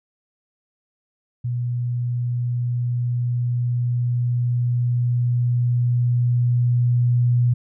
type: tone with level ramp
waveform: sine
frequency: 121.7 Hz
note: B2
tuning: 25 cents flat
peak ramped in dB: -21 to -14 dBFS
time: 1.44-7.54 s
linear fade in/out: 10 ms
effects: none